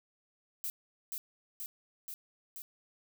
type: noise with echo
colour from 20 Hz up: violet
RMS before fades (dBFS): -37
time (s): 0.64-0.7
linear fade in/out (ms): 0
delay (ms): 480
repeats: 4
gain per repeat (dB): -2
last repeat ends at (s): 2.62
effects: none